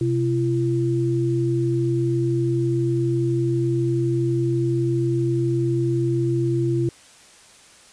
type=tone pair together; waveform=sine; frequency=127.91 / 340 Hz; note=C3 / F4; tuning=-39 / -46 cents; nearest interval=octave + perfect fourth; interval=1693 cents; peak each=-21 dBFS; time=0.01-6.89 s; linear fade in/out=2 ms; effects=white hiss -49 dBFS RMS until 7.92 s + resampled to 22050 Hz